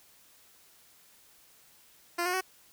10% pulse tone with pitch steps, 346.4 / 360.7 / 374.6 Hz, F4 / F#4 / F#4, -14 / -44 / +21 cents, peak -20 dBFS, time 2.18-2.411 s, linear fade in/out 10 ms, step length 77 ms, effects white hiss -60 dBFS RMS until 2.72 s

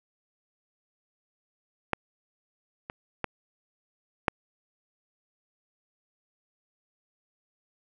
clicks, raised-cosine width 0.5 ms, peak -9 / -21 / -13 / -6 dBFS, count 4, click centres 1.933 / 2.899 / 3.243 / 4.282 s, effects none

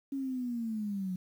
sine linear sweep, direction down, 277.2 to 180.1 Hz, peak -32 dBFS, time 0.12-1.16 s, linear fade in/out 5 ms, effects 10-bit

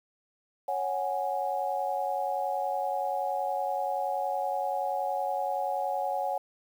sine chord, C# suspended fourth, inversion none, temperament equal, 554.4 / 740 / 830.6 Hz, C#5 / F#5 / G#5, 0 / 0 / 0 cents, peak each -33 / -31 / -32 dBFS, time 0.68-6.38 s, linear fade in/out 5 ms, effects 9-bit

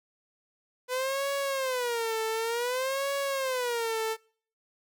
sawtooth tone with vibrato, 497.2 Hz, B4, 12 cents sharp, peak -24 dBFS, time 0.88-4.17 s, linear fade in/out 50 ms, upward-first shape sine, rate 0.55 Hz, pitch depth 200 cents each way, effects noise-tail reverb RT60 0.5 s tail -25 dB re dry

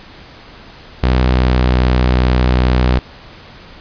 sawtooth tone with pitch glide, 63 to 62.42 Hz, B1 to B1, +35 to +19 cents, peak -6 dBFS, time 1.03-2.99 s, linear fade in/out 5 ms, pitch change -16 cents, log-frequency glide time 1.21-1.7 s, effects pink hiss -38 dBFS RMS until 3.8 s + resampled to 11025 Hz

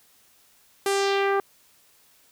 sawtooth tone with low-pass filter sweep, 395.4 Hz, G4, 15 cents sharp, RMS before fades -23 dBFS, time 0.86-1.4 s, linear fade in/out 2 ms, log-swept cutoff 12000 to 1200 Hz, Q 1.6, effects white hiss -59 dBFS RMS until 2.31 s

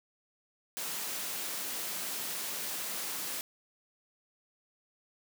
white high-pass noise, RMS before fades -37 dBFS, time 0.77-3.41 s, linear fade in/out 0 ms, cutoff 150 Hz, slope 24 dB/octave, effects none

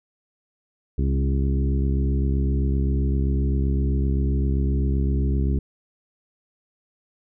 harmonic tone with a mistuned harmonic, 67.7 Hz, C#2, 40 cents flat, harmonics 1 / 2 / 3 / 4 / 5 / 6, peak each -20 / -26 / -30 / -32 / -34 / -36 dBFS, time 0.98-5.59 s, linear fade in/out 5 ms, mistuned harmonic 3, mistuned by +19 cents, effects none

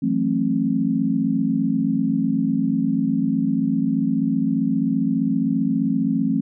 sine chord, F# half-diminished seventh, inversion third, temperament equal with one note detuned, 164.81 / 185 / 220 / 268.1 Hz, E3 / F#3 / A3 / C4, 0 / 0 / 0 / +42 cents, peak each -26 / -26 / -22 / -21 dBFS, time 0.02-6.41 s, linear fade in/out 10 ms, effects none

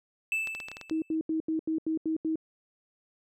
triangle tone with exponential decay, 2637 Hz, E7, in tune, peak -23 dBFS, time 0.32-1.15 s, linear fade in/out 1 ms, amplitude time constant 180 ms
clicks, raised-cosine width 0.2 ms, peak -23 dBFS, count 8, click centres 0.473 / 0.55 / 0.602 / 0.685 / 0.716 / 0.769 / 0.813 / 0.897 s
sine tone bursts, 318.5 Hz, D#4, 41 cents sharp, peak -26 dBFS, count 8, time 0.91-2.357 s, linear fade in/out 2 ms, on 110 ms, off 81 ms
effects none

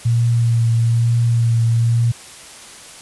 sine tone with vibrato, 116.54 Hz, A#2, in tune, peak -12 dBFS, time 0.05-2.12 s, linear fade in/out 10 ms, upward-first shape triangle, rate 1.1 Hz, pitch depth 24 cents each way, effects white hiss -38 dBFS RMS until 3.01 s + resampled to 24000 Hz

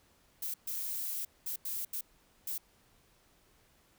violet noise bursts at uneven times, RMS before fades -37 dBFS, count 6, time 0.42-0.54 / 0.67-1.25 / 1.46-1.56 / 1.65-1.85 / 1.93-2.01 / 2.47-2.58 s, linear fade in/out 5 ms, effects pink hiss -67 dBFS RMS until 3.98 s

